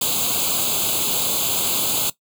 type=noise with comb filter; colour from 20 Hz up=white; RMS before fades=-21 dBFS; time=0.01-2.1 s; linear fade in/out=5 ms; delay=0.27 ms; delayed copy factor=+1; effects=noise-tail reverb RT60 0.1 s tail -17 dB re dry + high-pass 100 Hz 12 dB/octave